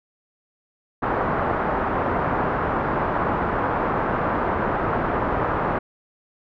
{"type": "low-pass noise", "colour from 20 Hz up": "white", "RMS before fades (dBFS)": -23, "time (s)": [1.02, 5.79], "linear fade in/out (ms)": 10, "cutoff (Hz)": 1300, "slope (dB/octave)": 24, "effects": []}